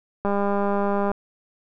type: click train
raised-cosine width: 1 ms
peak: -11 dBFS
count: 175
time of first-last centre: 0.25-1.116 s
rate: 201 Hz
effects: none